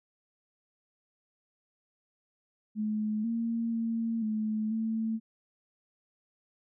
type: tone with pitch steps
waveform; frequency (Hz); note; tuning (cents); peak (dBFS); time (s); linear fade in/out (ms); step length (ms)
sine; 213.9 / 230.2 / 228.1 / 216.1 / 222.8; A3 / A#3 / A#3 / A3 / A3; -49 / -22 / -37 / -31 / +22; -28; 2.75-5.2; 50; 490
effects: none